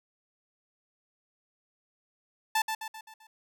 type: tone with echo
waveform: sawtooth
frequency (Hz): 880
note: A5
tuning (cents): 0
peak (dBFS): -20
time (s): 2.55-2.62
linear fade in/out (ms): 5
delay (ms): 130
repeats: 5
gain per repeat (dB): -6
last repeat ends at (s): 3.27
effects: none